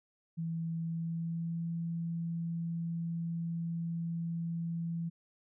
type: tone with pitch glide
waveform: sine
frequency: 164.81 to 167.5 Hz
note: E3 to E3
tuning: 0 to +28 cents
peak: -33 dBFS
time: 0.37-5.1 s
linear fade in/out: 20 ms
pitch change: +28 cents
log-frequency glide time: 0.79-1.66 s
effects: none